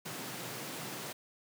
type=high-pass noise; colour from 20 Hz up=pink; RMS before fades=-42 dBFS; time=0.05-1.13 s; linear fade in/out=10 ms; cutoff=110 Hz; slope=96 dB/octave; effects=none